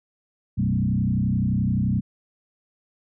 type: tone with frequency modulation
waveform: sine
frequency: 157.3 Hz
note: D#3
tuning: 19 cents sharp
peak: -19 dBFS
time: 0.57-2.01 s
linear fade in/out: 20 ms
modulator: 31.6 Hz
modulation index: 2.3
effects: none